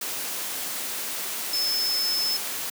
sine tone in noise, 5240 Hz, E8, 11 cents flat, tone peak -23 dBFS, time 1.53-2.37 s, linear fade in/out 5 ms, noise white, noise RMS -31 dBFS, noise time 0.01-2.7 s, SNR +5 dB, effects high-pass 200 Hz 12 dB/octave

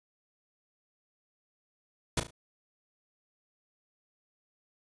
pink noise with echo, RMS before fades -27 dBFS, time 2.17-2.2 s, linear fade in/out 5 ms, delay 36 ms, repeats 3, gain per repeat -9 dB, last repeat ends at 2.308 s, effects resampled to 24000 Hz

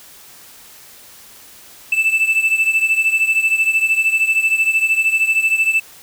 triangle beating tone pair, 2637 / 2650 Hz, E7 / E7, 0 / +9 cents, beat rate 13 Hz, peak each -13 / -17 dBFS, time 1.92-5.8 s, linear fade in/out 5 ms, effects white hiss -42 dBFS RMS until 6.02 s

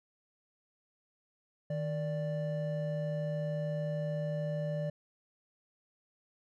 triangle tone pair together, 155.56 / 587.3 Hz, D#3 / D5, 0 / 0 cents, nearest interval octave + major seventh, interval 2300 cents, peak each -32 / -34 dBFS, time 1.7-4.9 s, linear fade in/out 5 ms, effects none

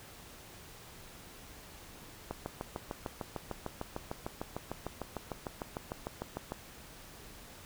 click train, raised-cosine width 1 ms, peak -22 dBFS, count 29, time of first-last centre 2.31-6.521 s, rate 6.65 Hz, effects pink hiss -52 dBFS RMS until 7.65 s

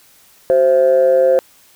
sine tone with amplitude modulation, 523.3 Hz, C5, in tune, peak -4 dBFS, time 0.5-1.39 s, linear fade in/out 0 ms, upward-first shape sine, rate 145 Hz, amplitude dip 80%, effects tanh soft clip ceiling -3 dBFS + white hiss -49 dBFS RMS until 1.75 s

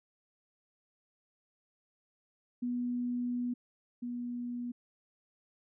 sine tone pair in turn, 244.5 / 242.5 Hz, B3 / B3, -17 / -31 cents, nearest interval unison, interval 14 cents, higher first, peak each -31 / -35 dBFS, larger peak first, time 2.62-3.54 / 4.02-4.72 s, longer first, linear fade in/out 10 ms, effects none

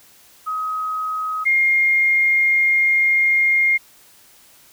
sine tone pair in turn, 1265 / 2127 Hz, D#6 / C7, +28 / +28 cents, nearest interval major sixth, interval 900 cents, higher second, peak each -21 / -13 dBFS, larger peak second, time 0.46-1.45 / 1.45-3.78 s, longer second, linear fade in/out 20 ms, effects white hiss -50 dBFS RMS until 4.72 s

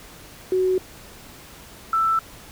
sine tone pair in turn, 371.9 / 1325.3 Hz, F#4 / E6, +9 / +9 cents, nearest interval octave + minor seventh, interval 2200 cents, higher second, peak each -17 dBFS, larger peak neither, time 0.52-0.78 / 1.93-2.19 s, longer neither, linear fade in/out 2 ms, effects pink hiss -44 dBFS RMS until 2.51 s

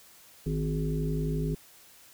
harmonic tone with a mistuned harmonic, 51.91 Hz, G#1, in tune, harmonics 1 / 3 / 5 / 7 / 8, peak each -33 / -29 / -36 / -40 / -37 dBFS, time 0.46-1.55 s, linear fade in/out 5 ms, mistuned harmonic 5, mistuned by -20 cents, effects white hiss -55 dBFS RMS until 2.13 s

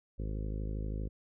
harmonic tone, 52.6 Hz, G#1, 23 cents sharp, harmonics 1 / 2 / 3 / 4 / 5 / 6 / 7 / 8 / 9 / 10, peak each -35 / -41 / -45 / -47 / -49 / -51 / -52 / -53 / -54 / -55 dBFS, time 0.18-1.09 s, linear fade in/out 20 ms, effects none

